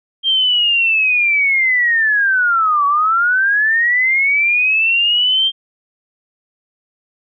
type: linear two-way sweep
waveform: sine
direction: down then up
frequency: 3189 to 1125 to 3189 Hz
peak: -11 dBFS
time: 0.23-5.52 s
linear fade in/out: 50 ms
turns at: 2.86 s
effects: none